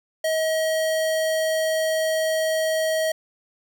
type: tone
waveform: square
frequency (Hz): 636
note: D#5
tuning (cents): +38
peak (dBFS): -21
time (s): 0.24-3.12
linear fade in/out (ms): 5
effects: none